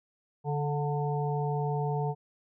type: harmonic tone with a mistuned harmonic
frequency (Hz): 145.8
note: D3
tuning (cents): -12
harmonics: 1 / 3 / 5 / 6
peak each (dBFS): -29 / -34 / -36 / -37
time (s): 0.44-2.15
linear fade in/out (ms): 50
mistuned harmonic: 6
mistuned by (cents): +43
effects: none